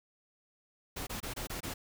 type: noise bursts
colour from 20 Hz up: pink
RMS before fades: -39 dBFS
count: 6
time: 0.96-1.74 s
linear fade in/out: 10 ms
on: 110 ms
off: 24 ms
effects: none

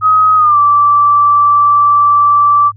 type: tone with pitch glide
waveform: sine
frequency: 1263 to 1164.9 Hz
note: D#6 to D6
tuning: +26 to -14 cents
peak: -5 dBFS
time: 0.01-2.72 s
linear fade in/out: 50 ms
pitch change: -140 cents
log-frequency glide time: 0.36-0.58 s
effects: added 104 Hz sine -34 dBFS peak until 2.76 s

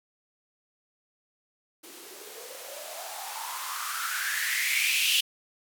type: noise with band-pass filter sweep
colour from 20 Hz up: violet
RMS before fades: -31 dBFS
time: 1.83-5.21 s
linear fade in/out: 10 ms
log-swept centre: 310 to 3000 Hz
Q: 7.4
effects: none

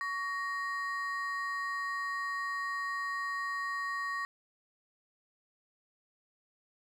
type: ring-modulated tone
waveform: triangle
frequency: 1497 Hz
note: F#6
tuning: 20 cents sharp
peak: -28 dBFS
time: 0.01-4.25 s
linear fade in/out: 0 ms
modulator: 373 Hz
effects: none

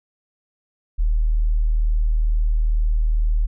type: tone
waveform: sine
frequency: 38.89 Hz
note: D#1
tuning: in tune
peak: -15 dBFS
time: 0.98-3.47 s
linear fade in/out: 20 ms
effects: none

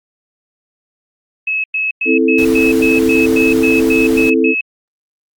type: tone bursts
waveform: sine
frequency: 2581 Hz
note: E7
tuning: 37 cents flat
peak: -14 dBFS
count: 12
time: 1.47-4.61 s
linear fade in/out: 5 ms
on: 170 ms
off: 100 ms
type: chord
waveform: sine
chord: A minor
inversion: first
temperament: equal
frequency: 261.6 / 329.6 / 440 Hz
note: C4 / E4 / A4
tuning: 0 / 0 / 0 cents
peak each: -14 dBFS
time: 2.05-4.55 s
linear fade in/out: 50 ms
type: noise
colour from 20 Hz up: pink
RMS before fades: -27 dBFS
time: 2.38-4.3 s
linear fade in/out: 5 ms
effects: Opus 32 kbps

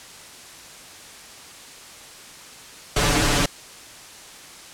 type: noise with comb filter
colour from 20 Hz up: pink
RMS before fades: -19 dBFS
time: 2.96-3.46 s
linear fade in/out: 5 ms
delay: 6.9 ms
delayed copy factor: +0.95
effects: white hiss -42 dBFS RMS until 4.73 s + low-pass 9000 Hz 12 dB/octave

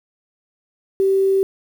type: tone with quantisation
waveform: sine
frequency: 387.2 Hz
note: G4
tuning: 21 cents flat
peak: -13 dBFS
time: 1-1.43 s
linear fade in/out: 0 ms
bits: 7
effects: none

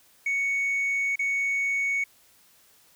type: tone with dropouts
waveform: sine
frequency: 2224 Hz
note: C#7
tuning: 5 cents sharp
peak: -21 dBFS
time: 0.26-2.04 s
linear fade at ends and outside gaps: 5 ms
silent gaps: 1.157-1.192 s
effects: tanh soft clip ceiling -22 dBFS + white hiss -59 dBFS RMS until 2.95 s

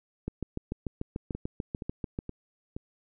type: two click trains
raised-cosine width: 3 ms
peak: -19 / -23 dBFS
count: 14 / 4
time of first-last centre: 0.28-2.189 / 1.35-2.765 s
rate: 6.81 / 2.12 Hz
effects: none

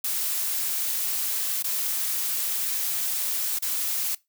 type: noise with dropouts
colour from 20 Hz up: blue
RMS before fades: -27 dBFS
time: 0.04-4.15 s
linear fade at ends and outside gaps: 5 ms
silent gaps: 1.626-1.641 / 3.588-3.622 s
effects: noise-tail reverb RT60 0.2 s tail -21 dB re dry

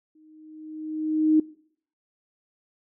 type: tone with exponential growth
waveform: sine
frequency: 311.1 Hz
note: D#4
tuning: in tune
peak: -14 dBFS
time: 0.15-1.4 s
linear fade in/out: 5 ms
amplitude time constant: 270 ms
effects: noise-tail reverb RT60 0.6 s tail -22 dB re dry

